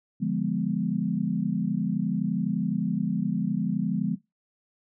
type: chord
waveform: sine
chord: D diminished seventh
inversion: none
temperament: equal with one note detuned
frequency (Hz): 146.83 / 174.61 / 206.3 / 246.9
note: D3 / F3 / Ab3 / Cb4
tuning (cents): 0 / 0 / -11 / 0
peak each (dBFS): -33 / -28 / -28 / -31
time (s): 0.2-4.16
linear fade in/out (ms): 20
effects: noise-tail reverb RT60 0.2 s tail -19 dB re dry